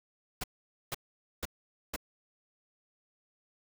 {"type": "noise bursts", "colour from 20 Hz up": "pink", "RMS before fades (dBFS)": -35, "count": 4, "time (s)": [0.41, 1.962], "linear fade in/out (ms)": 5, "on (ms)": 28, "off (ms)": 480, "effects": []}